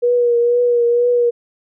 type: tone with vibrato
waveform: sine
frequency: 480 Hz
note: B4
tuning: 49 cents flat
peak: -11 dBFS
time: 0.02-1.31 s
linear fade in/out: 20 ms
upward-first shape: triangle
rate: 2.1 Hz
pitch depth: 33 cents each way
effects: none